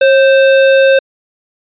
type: tone with sample-and-hold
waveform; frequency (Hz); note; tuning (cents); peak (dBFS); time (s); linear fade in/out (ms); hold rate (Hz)
sine; 540; C#5; -45; -4; 0.01-0.99; 5; 2100
effects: resampled to 8000 Hz